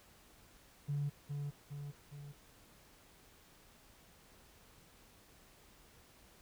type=tone with echo; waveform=triangle; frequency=143.9 Hz; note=D3; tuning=35 cents flat; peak=-30 dBFS; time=0.88-1.1 s; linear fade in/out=20 ms; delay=410 ms; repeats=3; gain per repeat=-5 dB; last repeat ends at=2.33 s; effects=tanh soft clip ceiling -31 dBFS + pink hiss -63 dBFS RMS until 6.41 s